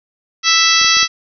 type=harmonic tone; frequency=659.3 Hz; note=E5; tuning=in tune; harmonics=2 / 3 / 4 / 5 / 6 / 7 / 8 / 9; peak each=-18 / -18 / -18 / -18 / -18 / -18 / -18 / -18 dBFS; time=0.43-1.08 s; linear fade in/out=50 ms
type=clicks; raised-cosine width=2 ms; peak=-21 dBFS; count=4; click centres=0.815 / 0.846 / 0.969 / 1.029 s
effects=none